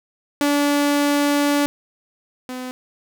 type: tone pair in turn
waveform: sawtooth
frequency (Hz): 288.4 / 253.7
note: D4 / B3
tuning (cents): -31 / +47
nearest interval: major second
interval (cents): 222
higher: first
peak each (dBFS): -12 / -24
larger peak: first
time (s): 0.41-1.66 / 2.49-2.71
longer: first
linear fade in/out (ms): 0
effects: none